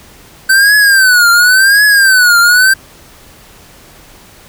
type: tone with vibrato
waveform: square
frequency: 1535 Hz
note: G6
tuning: 37 cents flat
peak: -5 dBFS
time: 0.49-2.74 s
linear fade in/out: 10 ms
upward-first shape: triangle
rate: 0.92 Hz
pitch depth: 180 cents each way
effects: pink hiss -39 dBFS RMS until 4.48 s